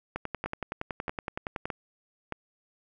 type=two click trains; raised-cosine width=0.5 ms; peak=-17 / -17 dBFS; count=17 / 4; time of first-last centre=0.16-1.655 / 0.46-2.323 s; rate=10.7 / 1.61 Hz; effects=none